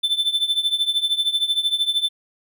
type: tone with tremolo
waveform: triangle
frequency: 3531 Hz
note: A7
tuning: 5 cents sharp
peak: -13 dBFS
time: 0.03-2.09 s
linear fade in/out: 10 ms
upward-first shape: triangle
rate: 13 Hz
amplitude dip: 90%
effects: none